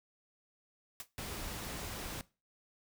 white noise with exponential decay, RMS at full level -39 dBFS, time 1-1.08 s, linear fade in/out 1 ms, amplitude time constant 16 ms
pink noise, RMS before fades -42 dBFS, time 1.18-2.21 s, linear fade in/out 0 ms
effects noise-tail reverb RT60 0.3 s tail -20 dB re dry

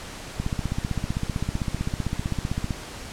click train, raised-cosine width 5 ms, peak -13 dBFS, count 37, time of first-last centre 0.4-2.708 s, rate 15.6 Hz, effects pink hiss -38 dBFS RMS until 3.12 s + low-pass 9000 Hz 12 dB/octave

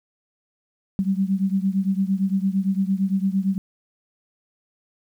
sine beating tone pair, 190 / 198.8 Hz, F#3 / G3, +46 / +25 cents, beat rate 8.8 Hz, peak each -21 / -23 dBFS, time 0.99-3.58 s, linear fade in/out 0 ms, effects 9-bit

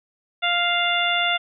harmonic tone, 698.5 Hz, F5, in tune, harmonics 1 / 2 / 3 / 4 / 5, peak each -25 / -25 / -25 / -25 / -25 dBFS, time 0.42-1.38 s, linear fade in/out 20 ms, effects none

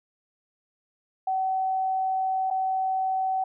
sine tone with dropouts, 759 Hz, F#5, 44 cents sharp, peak -23 dBFS, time 1.27-3.44 s, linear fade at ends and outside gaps 5 ms, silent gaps 2.503-2.509 s, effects none

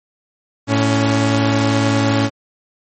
sawtooth tone pair together, 110 / 279.8 Hz, A2 / C#4, 0 / +16 cents, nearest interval octave + major third, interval 1616 cents, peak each -12 dBFS, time 0.67-2.3 s, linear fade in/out 50 ms, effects MP3 32 kbps

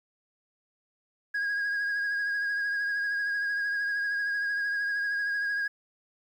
sine tone with vibrato, 1642 Hz, G#6, 20 cents flat, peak -24 dBFS, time 1.34-5.68 s, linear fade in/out 10 ms, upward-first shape triangle, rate 13 Hz, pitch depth 34 cents each way, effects tanh soft clip ceiling -26 dBFS + 10-bit

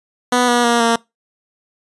10% pulse tone with pitch steps, 246.9 / 241.5 / 236.3 / 231.2 Hz, B3 / B3 / A#3 / A#3, 0 / -39 / +24 / -14 cents, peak -4 dBFS, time 0.32-0.96 s, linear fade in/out 5 ms, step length 160 ms, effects noise-tail reverb RT60 0.2 s tail -23 dB re dry + resampled to 24000 Hz

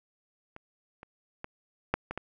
clicks, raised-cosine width 0.5 ms, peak -29 / -30 / -22 / -10 / -20 / -20 dBFS, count 6, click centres 0.564 / 1.031 / 1.444 / 1.94 / 2.11 / 2.176 s, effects none

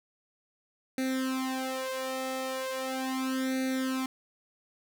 sawtooth tone with flanger, 261.6 Hz, C4, in tune, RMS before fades -32 dBFS, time 0.98-4.06 s, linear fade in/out 2 ms, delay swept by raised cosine 0.48 to 2.28 ms, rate 0.38 Hz, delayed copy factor +1, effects none

